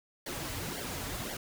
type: noise with flanger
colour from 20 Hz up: pink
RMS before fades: -38 dBFS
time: 0.26-1.37 s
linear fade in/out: 5 ms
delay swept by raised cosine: 0.78 to 5.68 ms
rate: 1.9 Hz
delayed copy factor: -0.7
effects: none